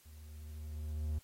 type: tone with level ramp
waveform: triangle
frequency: 76.2 Hz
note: D#2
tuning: 36 cents flat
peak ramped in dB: -50 to -30 dBFS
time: 0.05-1.19 s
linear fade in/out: 10 ms
effects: white hiss -65 dBFS RMS until 1.23 s + AAC 48 kbps